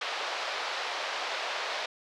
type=band-pass noise; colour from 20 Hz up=pink; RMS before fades=-34 dBFS; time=0.01-1.86 s; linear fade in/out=5 ms; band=560 to 4800 Hz; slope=24 dB/octave; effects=none